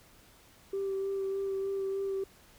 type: tone with vibrato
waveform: sine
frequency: 390 Hz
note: G4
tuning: 9 cents flat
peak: -29 dBFS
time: 0.73-2.24 s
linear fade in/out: 5 ms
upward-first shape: sine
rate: 3.3 Hz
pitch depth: 14 cents each way
effects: tanh soft clip ceiling -27 dBFS + pink hiss -59 dBFS RMS until 2.58 s